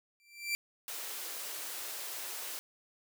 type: tone with exponential growth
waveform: sawtooth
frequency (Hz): 2349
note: D7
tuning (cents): 0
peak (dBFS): -25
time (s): 0.2-0.55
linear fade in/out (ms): 0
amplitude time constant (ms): 75
type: high-pass noise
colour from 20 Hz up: white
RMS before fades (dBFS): -41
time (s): 0.88-2.59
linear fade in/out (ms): 0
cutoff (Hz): 330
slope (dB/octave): 24
effects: none